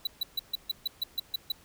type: tone bursts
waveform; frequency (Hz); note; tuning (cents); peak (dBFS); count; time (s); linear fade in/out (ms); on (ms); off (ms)
square; 3951; B7; 0; -27; 10; 0.05-1.52; 5; 21; 140
effects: pink hiss -58 dBFS RMS until 1.64 s